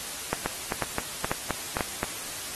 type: two click trains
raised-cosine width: 0.5 ms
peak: -10 / -11 dBFS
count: 4 / 7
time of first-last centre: 0.33-1.808 / 0.46-2.031 s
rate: 2.03 / 3.82 Hz
effects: white hiss -36 dBFS RMS until 2.55 s + AAC 32 kbps